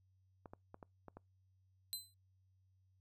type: clicks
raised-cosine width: 1 ms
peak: -37 dBFS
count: 6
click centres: 0.458 / 0.535 / 0.744 / 0.828 / 1.083 / 1.17 s
type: tone with exponential decay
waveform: 20% pulse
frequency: 4051 Hz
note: B7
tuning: 43 cents sharp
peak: -31 dBFS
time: 1.93-2.14 s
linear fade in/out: 0 ms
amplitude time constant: 45 ms
effects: noise-tail reverb RT60 0.2 s tail -26 dB re dry + added 94 Hz sine -70 dBFS peak until 3 s